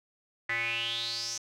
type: tone with band-pass filter sweep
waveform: square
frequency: 116.2 Hz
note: A#2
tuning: 5 cents flat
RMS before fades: -33 dBFS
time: 0.49-1.38 s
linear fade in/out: 5 ms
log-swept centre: 1900 to 6100 Hz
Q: 7.8
effects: none